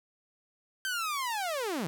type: linear sweep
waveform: sawtooth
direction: down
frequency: 1568 to 144.2 Hz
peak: -27 dBFS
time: 0.85-1.87 s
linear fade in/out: 0 ms
effects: none